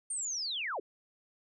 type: linear sweep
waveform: sine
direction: down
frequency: 8970 to 322.1 Hz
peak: -33 dBFS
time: 0.1-0.8 s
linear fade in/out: 5 ms
effects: none